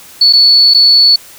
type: tone with dropouts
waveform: sine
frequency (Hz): 4435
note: C#8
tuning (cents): 0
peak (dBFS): -3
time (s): 0.21-1.16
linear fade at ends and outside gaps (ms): 5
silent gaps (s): 0.327-0.333 / 0.738-0.745
effects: white hiss -36 dBFS RMS until 1.38 s